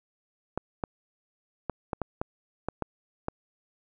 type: clicks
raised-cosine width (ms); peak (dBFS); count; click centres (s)
1; -15; 9; 0.576 / 0.838 / 1.697 / 1.932 / 2.017 / 2.215 / 2.686 / 2.823 / 3.284
effects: none